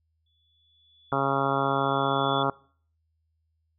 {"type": "tone with exponential growth", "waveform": "sine", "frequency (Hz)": 3440, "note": "A7", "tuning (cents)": -40, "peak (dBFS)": -31, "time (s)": [0.26, 2.43], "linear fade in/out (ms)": 5, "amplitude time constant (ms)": 470}
{"type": "harmonic tone", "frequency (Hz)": 137.3, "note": "C#3", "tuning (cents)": -16, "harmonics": [1, 2, 3, 4, 5, 6, 7, 8, 9, 10], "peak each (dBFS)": [-32, -32, -32, -32, -32, -32, -32, -32, -32, -32], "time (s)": [1.12, 2.5], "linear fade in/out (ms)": 2}
{"effects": ["noise-tail reverb RT60 0.5 s tail -23 dB re dry", "added 80 Hz sine -70 dBFS peak until 3.78 s"]}